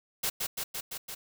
white noise with echo, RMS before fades -30 dBFS, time 0.23-0.3 s, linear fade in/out 10 ms, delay 170 ms, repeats 5, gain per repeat -2 dB, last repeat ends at 1.15 s, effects none

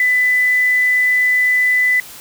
sine tone, 1998 Hz, B6, 20 cents sharp, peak -11 dBFS, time 0-2 s, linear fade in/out 2 ms, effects white hiss -36 dBFS RMS until 2.2 s

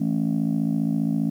sine chord, A major, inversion second, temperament just, 165 / 220 / 275 Hz, E3 / A3 / C#4, +2 / 0 / -14 cents, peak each -24 / -22 / -24 dBFS, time 0-1.3 s, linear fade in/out 10 ms, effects tanh soft clip ceiling -15 dBFS + 9-bit

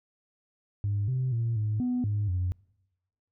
sine tone with pitch steps, 101.8 / 129.1 / 115.7 / 106.8 / 247.9 / 103.7 / 90.6 Hz, G#2 / C3 / A#2 / G#2 / B3 / G#2 / F#2, -34 / -23 / -13 / +49 / +7 / -2 / -36 cents, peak -24 dBFS, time 0.84-2.52 s, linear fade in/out 0 ms, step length 240 ms, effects noise-tail reverb RT60 1.0 s tail -26 dB re dry + tanh soft clip ceiling -22 dBFS

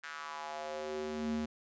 square tone with high-pass filter sweep, 76.5 Hz, D#2, 29 cents flat, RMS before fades -39 dBFS, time 0.03-1.46 s, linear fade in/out 10 ms, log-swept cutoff 1600 to 180 Hz, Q 3.3, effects resampled to 16000 Hz

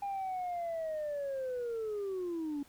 sine linear sweep, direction down, 808 to 279.2 Hz, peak -32 dBFS, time 0.02-2.63 s, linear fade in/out 5 ms, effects tanh soft clip ceiling -32 dBFS + pink hiss -62 dBFS RMS until 2.68 s

